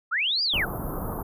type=linear two-way sweep; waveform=sine; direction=up then down; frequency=1206 to 4957 to 1206 Hz; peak=-22 dBFS; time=0.11-0.66 s; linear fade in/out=20 ms; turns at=0.43 s
type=band-stop noise; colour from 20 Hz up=pink; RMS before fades=-31 dBFS; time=0.53-1.23 s; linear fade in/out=10 ms; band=1300 to 12000 Hz; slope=48 dB/octave
effects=resampled to 32000 Hz